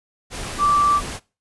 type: tone in noise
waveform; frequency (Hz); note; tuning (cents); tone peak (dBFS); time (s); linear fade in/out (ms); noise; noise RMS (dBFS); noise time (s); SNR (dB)
sine; 1167; D6; -11; -14; 0.58-1.01; 50; pink; -30; 0.3-1.2; +13
effects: noise-tail reverb RT60 0.3 s tail -21 dB re dry + resampled to 24000 Hz